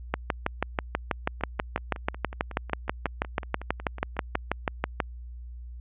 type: two click trains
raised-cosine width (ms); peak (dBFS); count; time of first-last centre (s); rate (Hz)
0.5; -9 / -23; 31 / 17; 0.14-5.002 / 1.41-4.351; 6.17 / 5.44
effects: added 60 Hz sine -38 dBFS peak until 5.8 s + resampled to 8000 Hz